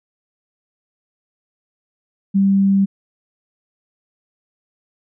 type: tone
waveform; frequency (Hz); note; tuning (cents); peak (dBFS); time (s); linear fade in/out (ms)
sine; 196; G3; 0; -11; 2.34-2.86; 20
effects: none